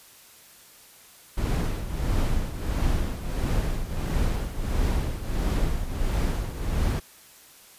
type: noise with tremolo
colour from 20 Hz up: brown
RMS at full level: -22 dBFS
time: 1.37-7 s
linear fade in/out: 10 ms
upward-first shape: triangle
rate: 1.5 Hz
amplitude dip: 75%
effects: white hiss -51 dBFS RMS until 7.78 s + resampled to 32000 Hz